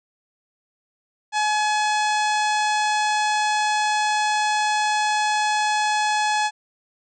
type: harmonic tone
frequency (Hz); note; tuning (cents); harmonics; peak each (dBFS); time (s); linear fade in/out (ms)
848; G#5; +36; 1 / 2 / 3 / 4 / 5 / 6 / 7 / 8 / 9 / 10; -20 / -26 / -30 / -32 / -34 / -36 / -37 / -38 / -39 / -40; 1.32-6.51; 50
effects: none